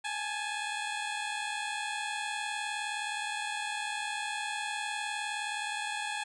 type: tone pair together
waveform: 15% pulse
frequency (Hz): 827 / 866.6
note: G#5 / A5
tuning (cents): -8 / -27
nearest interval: minor second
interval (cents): 81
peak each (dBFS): -29 / -31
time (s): 0.04-6.24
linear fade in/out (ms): 10
effects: resampled to 24000 Hz